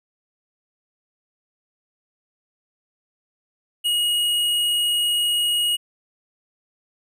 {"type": "tone", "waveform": "square", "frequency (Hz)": 2887, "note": "F#7", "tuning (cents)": -43, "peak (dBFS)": -19, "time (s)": [3.84, 5.77], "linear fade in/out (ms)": 20, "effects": []}